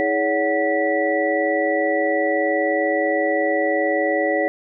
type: tone cluster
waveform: sine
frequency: 320.6 / 419.9 / 565 / 739 / 1956 Hz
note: E4 / G#4 / C#5 / F#5 / B6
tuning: -48 / +19 / +33 / -2 / -17 cents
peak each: -24 / -25 / -21 / -25 / -24 dBFS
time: 0-4.48 s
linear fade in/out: 0 ms
effects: none